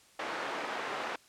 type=band-pass noise; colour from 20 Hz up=white; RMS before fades=-37 dBFS; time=0.19-1.16 s; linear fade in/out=5 ms; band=350 to 1500 Hz; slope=12 dB/octave; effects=white hiss -61 dBFS RMS until 1.28 s + low-pass 9000 Hz 12 dB/octave

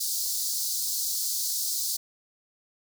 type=high-pass noise; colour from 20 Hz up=pink; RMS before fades=-29 dBFS; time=0-1.97 s; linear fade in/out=10 ms; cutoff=4300 Hz; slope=48 dB/octave; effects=none

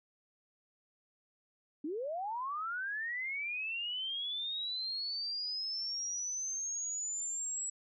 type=linear sweep; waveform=sine; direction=up; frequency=277.2 to 7800 Hz; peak=-35 dBFS; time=1.84-7.7 s; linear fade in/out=5 ms; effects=none

